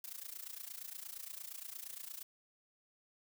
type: noise with amplitude modulation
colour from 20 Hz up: blue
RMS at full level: -44 dBFS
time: 0.04-2.23 s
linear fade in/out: 2 ms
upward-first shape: sine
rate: 28.6 Hz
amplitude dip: 85%
effects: none